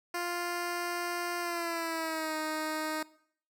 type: tone with pitch glide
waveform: 10% pulse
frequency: 349.2 to 311.1 Hz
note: F4 to D#4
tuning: 0 to 0 cents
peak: -24 dBFS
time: 0.14-3.03 s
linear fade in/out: 5 ms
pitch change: -200 cents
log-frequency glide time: 1.4-2.36 s
effects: noise-tail reverb RT60 0.6 s tail -20 dB re dry